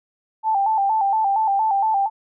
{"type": "tone with vibrato", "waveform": "sine", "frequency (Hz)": 833, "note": "G#5", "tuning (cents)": 5, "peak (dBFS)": -16, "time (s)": [0.43, 2.1], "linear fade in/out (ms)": 50, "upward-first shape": "square", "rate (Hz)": 4.3, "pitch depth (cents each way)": 91, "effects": []}